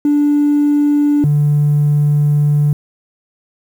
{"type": "tone pair in turn", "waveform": "triangle", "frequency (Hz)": [292.1, 147.07], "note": ["D4", "D3"], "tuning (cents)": [-9, 3], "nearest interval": "octave", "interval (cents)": 1188, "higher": "first", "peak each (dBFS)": -6, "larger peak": "neither", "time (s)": [[0.05, 1.24], [1.24, 2.73]], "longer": "second", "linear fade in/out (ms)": 2, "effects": ["tanh soft clip ceiling -6 dBFS", "7-bit"]}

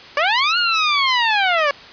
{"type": "linear two-way sweep", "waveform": "15% pulse", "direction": "up then down", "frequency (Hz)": [554.4, 1447, 554.4], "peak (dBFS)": -8, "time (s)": [0.17, 1.71], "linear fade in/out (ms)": 2, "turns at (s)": 0.58, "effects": ["white hiss -39 dBFS RMS until 1.92 s", "resampled to 11025 Hz"]}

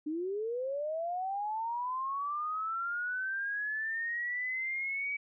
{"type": "linear sweep", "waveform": "sine", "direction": "up", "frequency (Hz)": [293.7, 2284], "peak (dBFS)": -32, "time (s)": [0.06, 5.17], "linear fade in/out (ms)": 10, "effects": []}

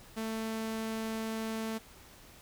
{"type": "tone", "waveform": "sawtooth", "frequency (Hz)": 222.1, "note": "A3", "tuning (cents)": 16, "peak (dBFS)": -30, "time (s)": [0.16, 1.79], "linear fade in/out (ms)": 20, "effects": ["pink hiss -55 dBFS RMS until 2.41 s"]}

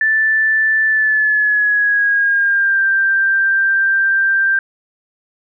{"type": "tone with pitch glide", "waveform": "sine", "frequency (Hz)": [1760, 1577.1], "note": ["A6", "G6"], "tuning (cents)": [0, 10], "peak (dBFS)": -11, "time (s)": [0.01, 4.59], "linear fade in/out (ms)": 2, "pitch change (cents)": -190, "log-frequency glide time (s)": [0.86, 2.84], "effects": []}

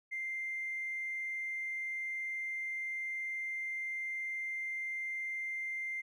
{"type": "tone with tanh clipping", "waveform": "triangle", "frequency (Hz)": 2093, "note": "C7", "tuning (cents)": 0, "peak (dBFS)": -35, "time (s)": [0.11, 6.02], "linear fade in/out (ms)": 20, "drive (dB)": 1, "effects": []}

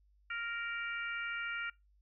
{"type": "harmonic tone", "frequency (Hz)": 466.2, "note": "A#4", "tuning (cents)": 0, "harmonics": [3, 4, 5, 6], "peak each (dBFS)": [-39, -44, -43, -47], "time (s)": [0.3, 1.7], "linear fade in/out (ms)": 5, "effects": ["noise-tail reverb RT60 0.2 s tail -23 dB re dry", "added 50 Hz sine -65 dBFS peak until 2.01 s"]}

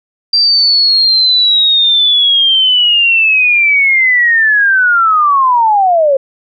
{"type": "linear sweep", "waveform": "sine", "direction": "down", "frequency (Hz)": [4726, 526], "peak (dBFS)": -6, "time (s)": [0.33, 6.17], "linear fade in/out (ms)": 5, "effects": []}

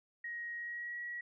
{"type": "tone with pitch glide", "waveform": "sine", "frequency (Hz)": [1886, 1919], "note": ["A#6", "A#6"], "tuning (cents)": [20, 50], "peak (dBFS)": -39, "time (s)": [0.24, 1.21], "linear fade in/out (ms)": 5, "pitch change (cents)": 30, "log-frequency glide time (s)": [0.56, 0.99], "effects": []}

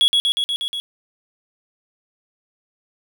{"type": "tone with echo", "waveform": "triangle", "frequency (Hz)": 3347, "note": "G#7", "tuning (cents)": 13, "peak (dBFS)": -10, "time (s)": [0.01, 0.08], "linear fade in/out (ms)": 0, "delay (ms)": 120, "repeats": 6, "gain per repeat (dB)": -2, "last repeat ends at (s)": 0.8, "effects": ["8-bit"]}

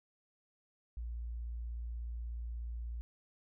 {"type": "tone", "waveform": "sine", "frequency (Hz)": 58.27, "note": "A#1", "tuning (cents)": 0, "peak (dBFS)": -38, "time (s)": [0.97, 3.01], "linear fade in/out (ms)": 0, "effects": []}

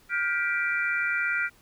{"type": "chord", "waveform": "sine", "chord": "G dominant seventh", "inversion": "third", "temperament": "just", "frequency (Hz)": [1411.2, 1568, 1960, 2352], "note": ["F6", "G6", "B6", "D7"], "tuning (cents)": [18, 0, -14, 2], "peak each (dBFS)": [-27, -33, -31, -30], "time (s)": [0.09, 1.5], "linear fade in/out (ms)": 50, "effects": ["pink hiss -59 dBFS RMS until 1.61 s"]}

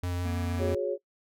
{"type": "tone with vibrato", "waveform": "square", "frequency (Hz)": 88.7, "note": "F2", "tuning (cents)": 27, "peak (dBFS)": -30, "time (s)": [0.03, 0.75], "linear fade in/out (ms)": 5, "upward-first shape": "triangle", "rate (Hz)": 6.2, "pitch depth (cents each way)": 12}
{"type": "harmonic tone", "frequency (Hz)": 237.9, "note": "A#3", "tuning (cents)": 35, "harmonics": [1, 3, 5, 7, 9, 10], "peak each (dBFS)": [-35, -47, -52, -52, -56, -54], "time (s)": [0.25, 0.73], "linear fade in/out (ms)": 2}
{"type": "chord", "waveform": "sine", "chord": "F# suspended second", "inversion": "none", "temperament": "equal with one note detuned", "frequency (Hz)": [364.3, 415.3, 554.4], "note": ["F#4", "G#4", "C#5"], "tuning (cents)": [-27, 0, 0], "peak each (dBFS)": [-32, -32, -30], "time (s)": [0.58, 0.98], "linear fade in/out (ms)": 50}
{"effects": ["noise-tail reverb RT60 0.1 s tail -21 dB re dry"]}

